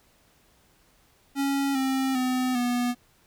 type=tone with pitch steps; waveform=square; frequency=276.9 / 265.5 / 254.5 / 244 Hz; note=C#4 / C4 / C4 / B3; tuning=-2 / +25 / -48 / -21 cents; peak=-24 dBFS; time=1.35-2.95 s; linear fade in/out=50 ms; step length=400 ms; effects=pink hiss -62 dBFS RMS until 3.26 s